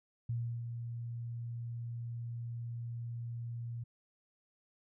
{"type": "tone with ADSR envelope", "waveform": "sine", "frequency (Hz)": 117.8, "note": "A#2", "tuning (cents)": 19, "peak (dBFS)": -32, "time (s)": [0.29, 3.84], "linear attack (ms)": 6, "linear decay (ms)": 330, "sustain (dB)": -6, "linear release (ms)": 10, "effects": []}